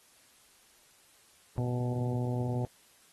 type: harmonic tone with a mistuned harmonic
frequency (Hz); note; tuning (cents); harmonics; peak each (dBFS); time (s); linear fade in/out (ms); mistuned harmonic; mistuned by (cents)
123.47; B2; 0; 1 / 2 / 3 / 4 / 5 / 6 / 7; -30 / -36 / -40 / -42 / -44 / -46 / -47; 1.58-2.65; 0; 1; -21
effects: white hiss -62 dBFS RMS until 3.12 s + AAC 32 kbps